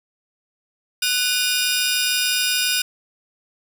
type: tone cluster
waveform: sawtooth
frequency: 1486 / 2439 / 2827 / 3672 / 5010 Hz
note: F#6 / D#7 / F7 / A#7 / D#8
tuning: +7 / -35 / +20 / -27 / +11 cents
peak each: -22 dBFS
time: 1.02-2.82 s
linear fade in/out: 5 ms
effects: 7-bit